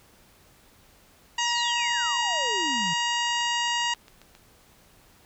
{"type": "harmonic tone", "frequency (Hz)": 949, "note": "A#5", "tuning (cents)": 31, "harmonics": [1, 2, 3, 4, 5, 6, 7, 8], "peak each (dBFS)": [-28, -30, -28, -38, -37, -42, -37, -39], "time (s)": [1.38, 3.94], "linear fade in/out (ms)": 5}
{"type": "click train", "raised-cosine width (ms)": 0.2, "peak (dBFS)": -31, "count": 23, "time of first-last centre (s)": [1.39, 4.351], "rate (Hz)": 7.43}
{"type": "exponential sweep", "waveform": "sine", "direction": "down", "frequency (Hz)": [6670, 155.56], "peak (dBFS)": -32, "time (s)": [1.4, 2.94], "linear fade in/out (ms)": 10}
{"effects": ["pink hiss -57 dBFS RMS until 5.25 s"]}